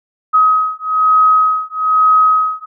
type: beating tone pair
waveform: sine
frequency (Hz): 1266 / 1267.1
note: D#6 / D#6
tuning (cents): +30 / +31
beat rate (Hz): 1.1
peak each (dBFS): -12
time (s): 0.33-2.66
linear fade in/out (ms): 20
effects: none